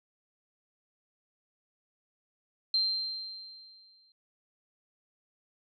sine tone with exponential decay, 4149 Hz, C8, 15 cents flat, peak -23 dBFS, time 2.74-4.12 s, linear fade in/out 2 ms, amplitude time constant 300 ms, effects none

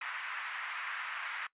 white band-pass noise, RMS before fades -40 dBFS, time 0.01-1.47 s, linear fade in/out 5 ms, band 1100 to 2200 Hz, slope 24 dB/octave, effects noise-tail reverb RT60 0.1 s tail -20 dB re dry + resampled to 8000 Hz

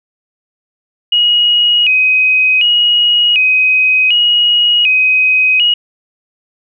sine tone with vibrato, 2700 Hz, E7, 41 cents sharp, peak -7 dBFS, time 1.12-5.74 s, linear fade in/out 5 ms, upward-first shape square, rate 0.67 Hz, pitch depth 120 cents each way, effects none

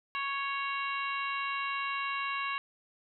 harmonic tone with a mistuned harmonic, 554.4 Hz, C#5, in tune, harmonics 2 / 3 / 4 / 5 / 6 / 7, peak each -34 / -40 / -39 / -38 / -50 / -46 dBFS, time 0.15-2.58 s, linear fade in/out 0 ms, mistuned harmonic 6, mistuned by -61 cents, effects none

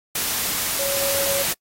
sine tone in noise, 554.4 Hz, C#5, in tune, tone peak -24 dBFS, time 0.79-1.43 s, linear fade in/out 5 ms, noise white, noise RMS -23 dBFS, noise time 0.15-1.53 s, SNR -4 dB, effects noise-tail reverb RT60 0.1 s tail -25 dB re dry + AAC 48 kbps

